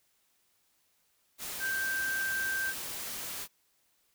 sine tone in noise, 1568 Hz, G6, in tune, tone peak -30 dBFS, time 1.59-2.74 s, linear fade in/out 50 ms, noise white, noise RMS -39 dBFS, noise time 1.38-3.48 s, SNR +6 dB, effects white hiss -72 dBFS RMS until 4.14 s

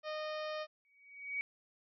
harmonic tone, 615 Hz, D#5, 20 cents flat, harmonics 1 / 2 / 3 / 4 / 5 / 6 / 7 / 8 / 9, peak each -39 / -45 / -49 / -51 / -53 / -55 / -56 / -57 / -58 dBFS, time 0.03-0.67 s, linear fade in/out 50 ms
sine tone with exponential growth, 2259 Hz, C#7, 32 cents sharp, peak -32 dBFS, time 0.85-1.41 s, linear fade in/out 0 ms, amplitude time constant 120 ms
effects none

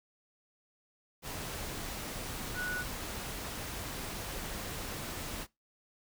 sine tone in noise, 1471 Hz, F#6, 11 cents flat, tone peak -34 dBFS, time 2.54-2.85 s, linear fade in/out 50 ms, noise pink, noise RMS -40 dBFS, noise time 1.22-5.47 s, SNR +3 dB, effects noise-tail reverb RT60 0.2 s tail -21 dB re dry

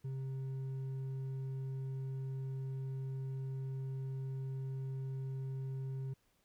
sine tone with hard clipping, 133.2 Hz, C3, 31 cents sharp, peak -39 dBFS, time 0.04-6.14 s, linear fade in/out 10 ms, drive 4 dB, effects pink hiss -75 dBFS RMS until 6.44 s

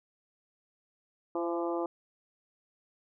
harmonic tone with a mistuned harmonic, 170 Hz, F3, 46 cents flat, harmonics 2 / 3 / 4 / 5 / 6 / 7, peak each -32 / -36 / -38 / -40 / -42 / -43 dBFS, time 1.35-1.86 s, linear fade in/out 2 ms, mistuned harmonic 3, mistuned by +23 cents, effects none

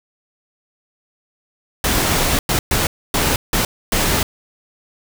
pink noise bursts at uneven times, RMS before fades -17 dBFS, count 6, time 1.84-2.39 / 2.49-2.59 / 2.71-2.87 / 3.14-3.36 / 3.53-3.65 / 3.92-4.23 s, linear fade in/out 2 ms, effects none

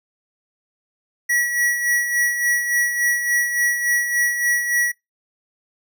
square tone with tremolo, 1929 Hz, B6, 41 cents flat, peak -16 dBFS, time 1.29-4.92 s, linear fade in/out 10 ms, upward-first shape sine, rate 3.5 Hz, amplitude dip 55%, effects noise-tail reverb RT60 0.2 s tail -25 dB re dry

